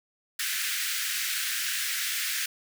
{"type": "high-pass noise", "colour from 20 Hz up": "pink", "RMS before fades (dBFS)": -30, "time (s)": [0.39, 2.46], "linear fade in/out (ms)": 5, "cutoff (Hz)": 1500, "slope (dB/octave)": 48, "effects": []}